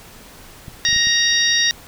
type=clicks; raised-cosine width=5 ms; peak=-22 dBFS; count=5; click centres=0.682 / 0.888 / 0.929 / 0.963 / 1.071 s
type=harmonic tone; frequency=936 Hz; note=A#5; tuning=7 cents sharp; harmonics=2 / 3 / 4 / 5 / 6; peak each=-19 / -27 / -18 / -24 / -20 dBFS; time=0.85-1.71 s; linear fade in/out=0 ms
effects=pink hiss -42 dBFS RMS until 1.87 s